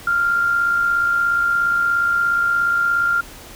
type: tone with amplitude modulation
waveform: sine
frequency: 1394 Hz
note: F6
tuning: 4 cents flat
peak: -13 dBFS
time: 0.07-3.21 s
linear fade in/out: 5 ms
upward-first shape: sine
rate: 57 Hz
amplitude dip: 40%
effects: pink hiss -39 dBFS RMS until 3.55 s